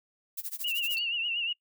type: noise with tremolo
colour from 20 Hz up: violet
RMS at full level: -34 dBFS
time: 0.37-0.99 s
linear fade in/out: 10 ms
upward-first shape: sine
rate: 13 Hz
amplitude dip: 95%
type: tone with vibrato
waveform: sine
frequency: 2794 Hz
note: F7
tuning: in tune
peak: -28 dBFS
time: 0.64-1.53 s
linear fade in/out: 5 ms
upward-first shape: triangle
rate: 8.4 Hz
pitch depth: 93 cents each way
type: tone with exponential decay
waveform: sine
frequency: 4465 Hz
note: C#8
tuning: 12 cents sharp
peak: -31 dBFS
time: 0.97-1.13 s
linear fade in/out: 0 ms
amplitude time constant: 33 ms
effects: noise-tail reverb RT60 0.1 s tail -24 dB re dry